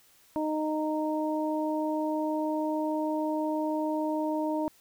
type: harmonic tone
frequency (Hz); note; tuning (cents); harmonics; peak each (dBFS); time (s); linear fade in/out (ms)
308.8; D#4; -13; 1 / 2 / 3; -29 / -32 / -34; 0.36-4.68; 0
effects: white hiss -61 dBFS RMS until 4.8 s